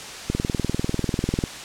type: click train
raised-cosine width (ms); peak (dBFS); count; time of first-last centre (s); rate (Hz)
3; -9; 24; 0.3-1.439; 20.2
effects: white hiss -35 dBFS RMS until 1.64 s + low-pass 7000 Hz 12 dB/octave